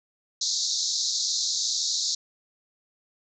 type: band-pass noise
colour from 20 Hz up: pink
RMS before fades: -27 dBFS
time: 0.41-2.15 s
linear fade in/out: 5 ms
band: 3800 to 7000 Hz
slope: 96 dB/octave
effects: none